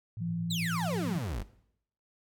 sine tone with tremolo, 110 Hz, A2, in tune, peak -35 dBFS, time 0.17-1.16 s, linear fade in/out 0 ms, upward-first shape triangle, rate 9.2 Hz, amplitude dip 60%
sine tone with pitch glide, 169 to 175.87 Hz, E3 to F3, +43 to +12 cents, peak -31 dBFS, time 0.2-1.2 s, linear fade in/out 20 ms, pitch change +69 cents, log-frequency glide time 0.83-0.96 s
35% pulse exponential sweep, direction down, 4186 to 43.24 Hz, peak -31 dBFS, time 0.5-1.43 s, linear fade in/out 10 ms
effects noise-tail reverb RT60 0.7 s tail -17 dB re dry

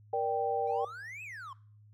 sine chord, G minor, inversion first, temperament just, 470.4 / 588 / 784 Hz, Bb4 / D5 / G5, +16 / +2 / 0 cents, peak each -32 / -36 / -31 dBFS, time 0.13-0.85 s, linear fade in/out 5 ms
triangle exponential two-way sweep, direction up then down, 764 to 2637 to 1025 Hz, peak -40 dBFS, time 0.67-1.53 s, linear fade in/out 2 ms, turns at 1.23 s
effects noise-tail reverb RT60 0.5 s tail -22 dB re dry + added 105 Hz sine -55 dBFS peak until 1.93 s

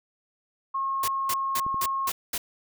sine tone, 1082 Hz, C#6, 42 cents flat, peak -25 dBFS, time 0.74-2.1 s, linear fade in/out 10 ms
white noise bursts, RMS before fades -29 dBFS, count 6, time 1.03-2.38 s, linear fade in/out 5 ms, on 50 ms, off 210 ms
clicks, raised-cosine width 3 ms, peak -26 dBFS, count 2, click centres 1.665 / 1.744 s
effects none

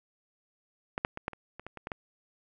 clicks, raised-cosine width 0.5 ms, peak -16 / -11 / -22 / -15 / -29 / -27 / -26 / -27 / -21 / -19 dBFS, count 10, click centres 0.979 / 1.049 / 1.174 / 1.281 / 1.333 / 1.596 / 1.666 / 1.773 / 1.871 / 1.918 s, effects none

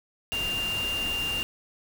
sine tone in noise, 2794 Hz, F7, in tune, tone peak -27 dBFS, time 0.32-1.43 s, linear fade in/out 0 ms, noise pink, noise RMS -36 dBFS, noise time 0.32-1.43 s, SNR +6 dB, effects none

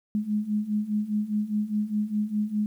sine beating tone pair, 207.7 / 212.6 Hz, G#3 / G#3, 0 / +41 cents, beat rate 4.9 Hz, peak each -29 / -26 dBFS, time 0.15-2.66 s, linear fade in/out 0 ms, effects 10-bit

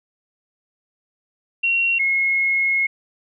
sine tone pair in turn, 2740 / 2166 Hz, F7 / C#7, -34 / -41 cents, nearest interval major third, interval 407 cents, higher first, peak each -16 dBFS, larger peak neither, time 1.63-1.99 / 1.99-2.87 s, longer second, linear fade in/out 10 ms, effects none

